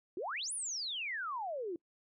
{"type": "exponential two-way sweep", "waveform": "sine", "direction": "up then down", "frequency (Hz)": [324.1, 10540, 324.1], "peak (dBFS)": -36, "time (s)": [0.17, 1.76], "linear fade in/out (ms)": 2, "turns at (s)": 0.53, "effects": ["noise-tail reverb RT60 0.1 s tail -25 dB re dry"]}